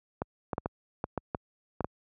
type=clicks; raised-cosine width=1 ms; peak=-16 dBFS; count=9; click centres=0.219 / 0.532 / 0.581 / 0.659 / 1.041 / 1.177 / 1.348 / 1.807 / 1.845 s; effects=high-pass 60 Hz 12 dB/octave